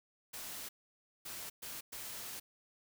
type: noise bursts at uneven times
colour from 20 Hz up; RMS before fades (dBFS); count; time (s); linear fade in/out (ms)
white; -45; 4; 0.33-0.69 / 1.25-1.5 / 1.62-1.81 / 1.92-2.4; 10
effects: none